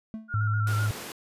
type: tone with exponential decay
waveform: triangle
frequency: 220 Hz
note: A3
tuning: in tune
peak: -28 dBFS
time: 0.14-0.38 s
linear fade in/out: 0 ms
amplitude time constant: 52 ms
type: tone with vibrato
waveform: sine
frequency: 1391 Hz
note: F6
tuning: 7 cents flat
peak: -31 dBFS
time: 0.28-0.9 s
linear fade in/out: 50 ms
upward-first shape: square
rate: 7.8 Hz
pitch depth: 43 cents each way
type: tone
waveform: sine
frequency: 106.3 Hz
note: G#2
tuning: 41 cents sharp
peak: -23 dBFS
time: 0.34-0.91 s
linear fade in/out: 0 ms
type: high-pass noise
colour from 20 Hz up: pink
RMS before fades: -39 dBFS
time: 0.67-1.12 s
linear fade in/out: 2 ms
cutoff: 190 Hz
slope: 12 dB/octave
effects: resampled to 32000 Hz